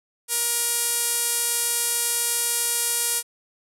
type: tone with band-pass filter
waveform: sawtooth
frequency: 472.6 Hz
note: A#4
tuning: 24 cents sharp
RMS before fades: -24 dBFS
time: 0.28-3.23 s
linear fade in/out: 50 ms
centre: 10000 Hz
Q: 2.2
effects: none